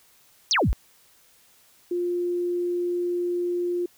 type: exponential sweep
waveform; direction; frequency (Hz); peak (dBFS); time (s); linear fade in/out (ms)
sine; down; 6300 to 31.4; -18; 0.51-0.73; 0
type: tone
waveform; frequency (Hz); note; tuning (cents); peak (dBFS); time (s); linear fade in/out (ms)
sine; 351.9; F4; +13; -23; 1.91-3.86; 5
effects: white hiss -58 dBFS RMS until 3.97 s